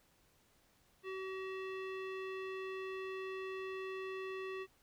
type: tone with low-pass filter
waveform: square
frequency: 380 Hz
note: F#4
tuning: 46 cents sharp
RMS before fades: -43 dBFS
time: 1.03-4.67 s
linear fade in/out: 50 ms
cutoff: 2600 Hz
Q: 2.2
effects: pink hiss -71 dBFS RMS until 4.82 s